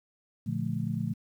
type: chord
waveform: sine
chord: Bb major seventh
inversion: none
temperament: just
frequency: 116.54 / 145.68 / 174.81 / 218.5 Hz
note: Bb2 / D3 / F3 / A3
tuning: 0 / -14 / +2 / -12 cents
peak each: -34 dBFS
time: 0.46-1.14 s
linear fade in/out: 10 ms
effects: 10-bit